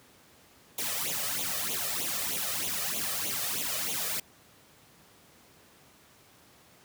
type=noise with flanger; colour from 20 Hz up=white; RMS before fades=-32 dBFS; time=0.78-4.2 s; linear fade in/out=5 ms; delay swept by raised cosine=0.29 to 1.69 ms; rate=3.2 Hz; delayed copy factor=+0.8; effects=pink hiss -58 dBFS RMS until 6.84 s + high-pass 100 Hz 12 dB/octave